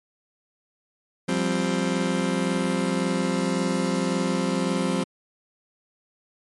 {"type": "chord", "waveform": "30% pulse", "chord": "F suspended second", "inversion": "none", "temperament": "just", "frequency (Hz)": [174.61, 196.44, 261.9], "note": ["F3", "G3", "C4"], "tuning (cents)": [0, 4, 2], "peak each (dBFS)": -24, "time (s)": [1.28, 5.04], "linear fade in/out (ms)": 10, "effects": ["MP3 48 kbps"]}